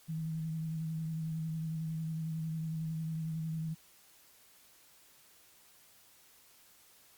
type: tone with vibrato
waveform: sine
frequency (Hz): 160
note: D#3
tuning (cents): +49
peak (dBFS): -34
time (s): 0.08-3.75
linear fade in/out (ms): 20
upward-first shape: sine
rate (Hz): 11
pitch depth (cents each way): 26
effects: white hiss -62 dBFS RMS until 7.17 s + Opus 48 kbps